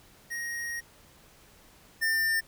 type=tone pair in turn; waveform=square; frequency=1876 / 1800.3 Hz; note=A#6 / A6; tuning=+11 / +39 cents; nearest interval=minor second; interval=72 cents; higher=first; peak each=-33 / -25 dBFS; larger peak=second; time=0.3-0.81 / 2.01-2.41 s; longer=first; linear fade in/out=20 ms; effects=pink hiss -57 dBFS RMS until 2.47 s